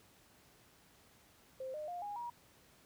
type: tone with pitch steps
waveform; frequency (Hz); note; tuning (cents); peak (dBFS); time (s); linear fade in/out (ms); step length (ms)
sine; 523.3 / 608.1 / 706.6 / 821.1 / 954.2; C5 / D#5 / F5 / G#5 / A#5; 0 / -40 / +20 / -20 / +40; -40; 1.6-2.3; 5; 140
effects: pink hiss -65 dBFS RMS until 2.85 s + high-pass 60 Hz 12 dB/octave